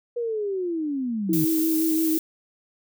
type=linear sweep; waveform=sine; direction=down; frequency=485.1 to 146.83 Hz; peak=-24 dBFS; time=0.16-1.45 s; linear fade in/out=10 ms
type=tone with vibrato; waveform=sine; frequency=320.3 Hz; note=E4; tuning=50 cents flat; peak=-20 dBFS; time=1.29-2.18 s; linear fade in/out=5 ms; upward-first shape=triangle; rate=5.8 Hz; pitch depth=31 cents each way
type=noise; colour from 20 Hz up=violet; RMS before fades=-29 dBFS; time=1.33-2.19 s; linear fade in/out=2 ms
effects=none